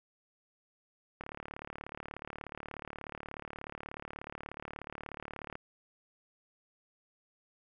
click train, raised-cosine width 0.5 ms, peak -26 dBFS, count 160, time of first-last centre 1.21-5.554 s, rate 36.6 Hz, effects none

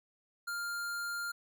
square tone, 1400 Hz, F6, 4 cents sharp, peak -36 dBFS, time 0.47-1.32 s, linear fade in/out 10 ms, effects none

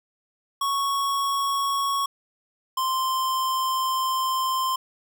square tone pair in turn, 1108.7 / 1044.2 Hz, C#6 / C6, 0 / -4 cents, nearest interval minor second, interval 104 cents, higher first, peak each -23 dBFS, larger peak neither, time 0.61-2.06 / 2.77-4.76 s, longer second, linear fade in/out 5 ms, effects none

